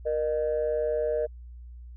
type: tone pair together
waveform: sine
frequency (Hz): 470 / 610.3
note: A#4 / D#5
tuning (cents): +14 / -34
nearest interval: perfect fourth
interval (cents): 452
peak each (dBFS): -26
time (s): 0.05-1.27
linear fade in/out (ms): 20
effects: tanh soft clip ceiling -19 dBFS + added 60 Hz sine -41 dBFS peak until 1.96 s